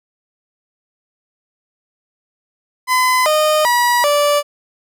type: tone with pitch steps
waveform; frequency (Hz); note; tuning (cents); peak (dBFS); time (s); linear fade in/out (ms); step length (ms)
30% pulse; 1015 / 614 / 967 / 583; B5 / D#5 / B5 / D5; +47 / -23 / -37 / -13; -9; 2.87-4.43; 50; 390
effects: none